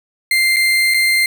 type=tone with dropouts; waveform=35% pulse; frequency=2093 Hz; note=C7; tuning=in tune; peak=-10 dBFS; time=0.31-1.26 s; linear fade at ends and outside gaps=2 ms; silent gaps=0.562-0.566 / 0.939-0.943 s; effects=none